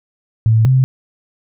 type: tone pair in turn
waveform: sine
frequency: 111.5 / 130.58 Hz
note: A2 / C3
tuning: +23 / -3 cents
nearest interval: minor third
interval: 274 cents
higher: second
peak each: -8 dBFS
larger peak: neither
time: 0.46-0.65 / 0.65-0.84 s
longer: neither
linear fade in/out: 0 ms
effects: none